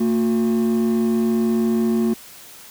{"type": "tone pair together", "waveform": "triangle", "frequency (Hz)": [226.8, 360], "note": ["A#3", "F#4"], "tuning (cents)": [-47, -47], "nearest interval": "minor sixth", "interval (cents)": 800, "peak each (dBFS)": [-14, -19], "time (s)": [0, 2.14], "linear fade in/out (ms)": 10, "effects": ["tanh soft clip ceiling -11 dBFS", "white hiss -42 dBFS RMS until 2.7 s"]}